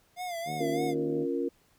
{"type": "tone with vibrato", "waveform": "square", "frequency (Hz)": 698.5, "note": "F5", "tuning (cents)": 0, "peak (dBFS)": -34, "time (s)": [0.16, 0.95], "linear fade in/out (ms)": 50, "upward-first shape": "sine", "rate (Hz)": 3.3, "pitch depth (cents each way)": 81}
{"type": "harmonic tone", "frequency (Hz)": 76.8, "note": "D#2", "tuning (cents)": -22, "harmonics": [2, 3, 4, 5, 6, 7, 8, 9], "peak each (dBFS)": [-38, -42, -44, -46, -48, -49, -50, -51], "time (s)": [0.45, 1.27], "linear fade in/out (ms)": 50}
{"type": "chord", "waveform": "sine", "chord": "Bb minor", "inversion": "first", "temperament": "equal", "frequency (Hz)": [277.2, 349.2, 466.2], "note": ["Db4", "F4", "Bb4"], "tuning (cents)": [0, 0, 0], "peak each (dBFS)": -32, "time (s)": [0.6, 1.49], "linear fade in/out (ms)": 10}
{"effects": ["pink hiss -66 dBFS RMS until 1.78 s"]}